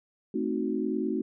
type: chord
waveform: sine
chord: A diminished seventh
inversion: none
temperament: equal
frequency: 220 / 261.6 / 311.1 / 370 Hz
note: A3 / C4 / Eb4 / Gb4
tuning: 0 / 0 / 0 / 0 cents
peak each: -32 dBFS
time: 0.34-1.22 s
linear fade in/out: 5 ms
effects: none